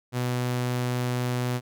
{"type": "tone", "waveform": "sawtooth", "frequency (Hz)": 124, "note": "B2", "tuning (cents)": 7, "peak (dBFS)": -21, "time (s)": [0.12, 1.61], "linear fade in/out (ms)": 50, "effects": []}